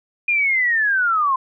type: linear sweep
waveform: sine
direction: down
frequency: 2448 to 1025 Hz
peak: -15 dBFS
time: 0.28-1.36 s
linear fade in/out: 5 ms
effects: none